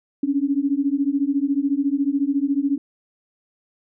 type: beating tone pair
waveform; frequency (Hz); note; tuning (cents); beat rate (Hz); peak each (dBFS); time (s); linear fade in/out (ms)
sine; 273.3 / 287.3; C#4 / D4; -24 / -38; 14; -21; 0.23-2.78; 5
effects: none